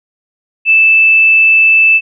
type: tone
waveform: sine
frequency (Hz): 2636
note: E7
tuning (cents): -1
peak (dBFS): -4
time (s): 0.65-2.01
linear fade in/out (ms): 50
effects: none